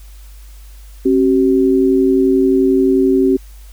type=tone pair together; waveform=sine; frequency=268.9 / 380.3 Hz; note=C4 / F#4; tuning=+47 / +48 cents; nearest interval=tritone; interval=601 cents; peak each=-12 dBFS; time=1.05-3.37 s; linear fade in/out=10 ms; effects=added 50 Hz sine -34 dBFS peak until 3.72 s + white hiss -48 dBFS RMS until 3.72 s